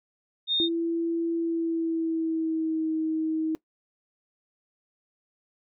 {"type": "tone", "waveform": "sine", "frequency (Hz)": 3670, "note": "A#7", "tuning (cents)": -28, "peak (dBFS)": -22, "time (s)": [0.47, 0.69], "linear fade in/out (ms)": 50}
{"type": "tone with pitch glide", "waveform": "sine", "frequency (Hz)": [334, 317.1], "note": ["E4", "D#4"], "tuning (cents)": [23, 33], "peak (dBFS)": -24, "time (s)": [0.6, 3.55], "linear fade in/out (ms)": 0, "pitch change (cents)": -90, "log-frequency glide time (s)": [1.35, 2.91]}
{"effects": ["noise-tail reverb RT60 0.1 s tail -20 dB re dry"]}